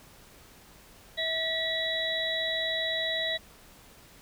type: harmonic tone with a mistuned harmonic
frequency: 647 Hz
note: E5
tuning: 32 cents flat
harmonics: 1 / 3 / 5 / 6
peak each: -34 / -32 / -37 / -31 dBFS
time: 1.17-3.38 s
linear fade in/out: 20 ms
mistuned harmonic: 5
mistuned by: +83 cents
effects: pink hiss -54 dBFS RMS until 4.21 s